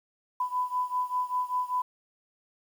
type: beating tone pair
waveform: sine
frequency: 997 / 1002.1 Hz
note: B5 / B5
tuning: +16 / +25 cents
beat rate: 5.1 Hz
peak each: -29 / -31 dBFS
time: 0.4-1.82 s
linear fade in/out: 5 ms
effects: 9-bit